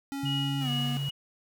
square tone with pitch glide, 277.2 to 241.3 Hz, C#4 to B3, 0 to -40 cents, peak -33 dBFS, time 0.12-0.97 s, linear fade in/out 0 ms, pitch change -240 cents, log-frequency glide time 0.6-0.7 s
sine tone, 139.9 Hz, C#3, 16 cents sharp, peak -29 dBFS, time 0.23-1.09 s, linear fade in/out 5 ms
sine tone with tremolo, 2905 Hz, F#7, 32 cents flat, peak -30 dBFS, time 0.25-1.11 s, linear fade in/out 10 ms, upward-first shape sine, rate 2.4 Hz, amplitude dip 60%
pink high-pass noise, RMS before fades -48 dBFS, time 0.61-1.1 s, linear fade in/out 2 ms, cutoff 330 Hz, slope 48 dB/octave
effects none

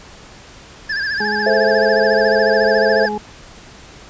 square tone with vibrato, 1661.2 Hz, G#6, in tune, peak -19 dBFS, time 0.89-3.09 s, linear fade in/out 10 ms, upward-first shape sine, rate 14 Hz, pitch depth 97 cents each way
harmonic tone, 210 Hz, G#3, 19 cents sharp, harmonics 1 / 2 / 4, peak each -25 / -24 / -23 dBFS, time 1.2-3.18 s, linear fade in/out 5 ms
sine chord, A minor, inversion none, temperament just, 440 / 528 / 660 Hz, A4 / C5 / E5, 0 / +16 / +2 cents, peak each -17 dBFS, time 1.46-3.06 s, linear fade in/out 5 ms
effects pink hiss -40 dBFS RMS until 4.09 s + resampled to 16000 Hz

